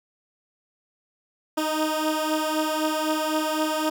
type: beating tone pair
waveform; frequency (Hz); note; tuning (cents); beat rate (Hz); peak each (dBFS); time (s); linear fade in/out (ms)
15% pulse; 309.4 / 313.3; D#4 / D#4; -10 / +12; 3.9; -18 / -22; 1.57-3.9; 10
effects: none